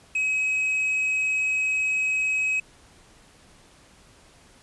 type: tone with quantisation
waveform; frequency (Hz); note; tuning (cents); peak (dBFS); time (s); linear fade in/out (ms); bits
triangle; 2547; D#7; +40; -20; 0.15-2.6; 5; 8
effects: pink hiss -54 dBFS RMS until 4.62 s + resampled to 24000 Hz